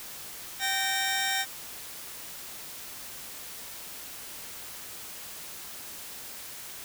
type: tone pair together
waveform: 15% pulse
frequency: 776.1 / 1846 Hz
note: G5 / A#6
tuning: -18 / -17 cents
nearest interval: octave + minor third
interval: 1501 cents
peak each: -23 dBFS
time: 0.59-1.46 s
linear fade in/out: 50 ms
effects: white hiss -42 dBFS RMS until 6.84 s